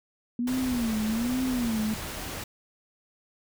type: tone with vibrato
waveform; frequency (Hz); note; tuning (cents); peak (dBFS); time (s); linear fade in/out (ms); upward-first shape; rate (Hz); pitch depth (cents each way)
sine; 236.1; A#3; +22; -25; 0.39-1.94; 2; sine; 1.2; 160
type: noise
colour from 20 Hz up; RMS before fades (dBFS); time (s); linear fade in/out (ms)
pink; -36; 0.47-2.44; 5
effects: none